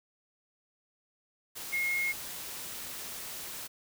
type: tone in noise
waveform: sine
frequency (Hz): 2153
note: C7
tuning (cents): +49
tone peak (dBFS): -28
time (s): 1.72-2.13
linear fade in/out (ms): 20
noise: white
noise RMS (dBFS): -41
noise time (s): 1.55-3.68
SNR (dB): +10
effects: none